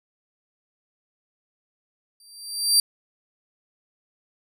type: tone with exponential growth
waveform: 25% pulse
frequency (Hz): 4699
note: D8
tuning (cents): 0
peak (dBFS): -8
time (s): 2.2-2.8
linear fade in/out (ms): 2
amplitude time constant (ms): 130
effects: none